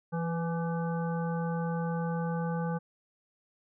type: harmonic tone with a mistuned harmonic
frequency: 168 Hz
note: E3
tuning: 33 cents sharp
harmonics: 1 / 3 / 5 / 7 / 9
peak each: -30 / -37 / -39 / -44 / -45 dBFS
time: 0.12-2.79 s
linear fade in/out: 20 ms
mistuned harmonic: 3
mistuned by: -24 cents
effects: none